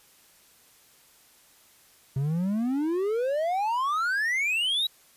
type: exponential sweep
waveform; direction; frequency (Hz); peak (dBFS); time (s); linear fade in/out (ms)
triangle; up; 130.81 to 3927; -22; 2.16-4.87; 5
effects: white hiss -58 dBFS RMS until 5.16 s + resampled to 32000 Hz